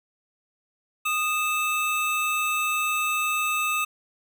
square tone pair together, 1236 / 2626 Hz, D#6 / E7, -12 / -7 cents, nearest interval octave + minor second, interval 1305 cents, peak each -27 / -26 dBFS, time 1.05-3.85 s, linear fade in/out 10 ms, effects none

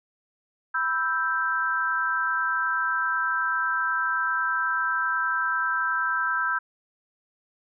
sine chord, E minor, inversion second, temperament equal, 987.8 / 1318.5 / 1568 Hz, B5 / E6 / G6, 0 / 0 / 0 cents, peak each -31 / -27 / -25 dBFS, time 0.74-6.59 s, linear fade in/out 10 ms, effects none

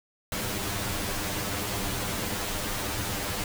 pink noise with comb filter, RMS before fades -31 dBFS, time 0.32-3.44 s, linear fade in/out 2 ms, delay 10 ms, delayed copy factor +0.85, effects none

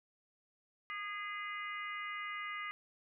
harmonic tone with a mistuned harmonic, 410 Hz, G#4, 22 cents flat, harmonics 3 / 4 / 5 / 6 / 7, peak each -43 / -51 / -42 / -52 / -52 dBFS, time 0.9-2.71 s, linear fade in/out 0 ms, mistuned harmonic 4, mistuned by +18 cents, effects none

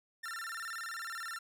45% pulse tone with vibrato, 1568 Hz, G6, in tune, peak -39 dBFS, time 0.23-1.39 s, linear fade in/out 10 ms, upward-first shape square, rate 19 Hz, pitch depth 240 cents each way, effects none

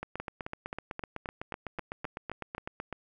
two click trains, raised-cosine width 0.5 ms, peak -21 / -21 dBFS, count 10 / 24, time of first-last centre 0.2-2.581 / 0.03-2.927 s, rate 3.78 / 7.94 Hz, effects none

